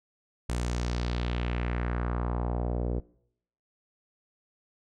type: tone with low-pass filter sweep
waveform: sawtooth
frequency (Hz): 60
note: B1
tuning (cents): -49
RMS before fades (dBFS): -30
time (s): 0.49-3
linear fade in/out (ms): 5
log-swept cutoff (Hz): 9000 to 460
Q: 1.9
effects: noise-tail reverb RT60 0.7 s tail -22 dB re dry